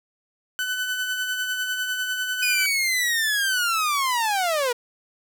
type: tone with tremolo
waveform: 30% pulse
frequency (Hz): 1503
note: F#6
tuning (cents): +27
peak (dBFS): -20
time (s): 0.59-2.66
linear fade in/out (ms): 0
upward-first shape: sine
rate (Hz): 10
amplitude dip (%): 40
type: linear sweep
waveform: sawtooth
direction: down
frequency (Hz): 2489 to 466.2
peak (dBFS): -17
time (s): 2.42-4.73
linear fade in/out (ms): 10
effects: none